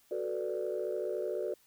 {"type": "chord", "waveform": "sine", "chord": "B minor seventh", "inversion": "second", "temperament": "equal", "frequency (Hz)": [370, 440, 493.9, 587.3], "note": ["F#4", "A4", "B4", "D5"], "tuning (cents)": [0, 0, 0, 0], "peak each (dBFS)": [-36, -37, -38, -37], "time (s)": [0.11, 1.54], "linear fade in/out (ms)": 5, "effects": ["tanh soft clip ceiling -24 dBFS", "white hiss -66 dBFS RMS until 1.66 s"]}